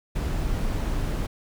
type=noise; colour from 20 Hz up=brown; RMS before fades=-26 dBFS; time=0.15-1.27 s; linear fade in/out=10 ms; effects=none